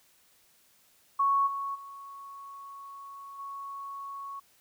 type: tone with level steps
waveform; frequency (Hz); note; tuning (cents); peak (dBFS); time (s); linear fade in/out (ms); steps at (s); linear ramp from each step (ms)
sine; 1108.7; C#6; 0; -22 / -31 / -42 / -37; 1.19-4.4; 10; 1.46 / 1.74 / 3.38; 20
effects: white hiss -64 dBFS RMS until 4.6 s